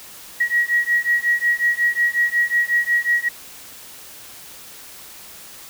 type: beating tone pair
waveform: sine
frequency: 1905 / 1910.5 Hz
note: A#6 / A#6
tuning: +37 / +42 cents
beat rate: 5.5 Hz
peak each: -19 / -19 dBFS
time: 0.4-3.29 s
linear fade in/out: 10 ms
effects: white hiss -40 dBFS RMS until 5.69 s